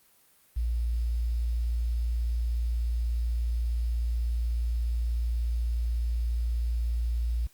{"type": "tone with quantisation", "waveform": "sine", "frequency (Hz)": 58.27, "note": "A#1", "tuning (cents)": 0, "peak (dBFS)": -25, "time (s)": [0.56, 7.47], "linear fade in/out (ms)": 10, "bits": 9, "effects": ["white hiss -62 dBFS RMS until 7.53 s", "Opus 32 kbps"]}